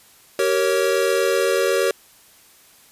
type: chord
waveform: square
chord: G diminished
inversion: none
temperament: equal with one note detuned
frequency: 385 / 466.2 / 554.4 Hz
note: G4 / Bb4 / Db5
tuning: -31 / 0 / 0 cents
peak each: -22 dBFS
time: 0.39-1.91 s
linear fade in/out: 2 ms
effects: white hiss -51 dBFS RMS until 2.91 s + resampled to 32000 Hz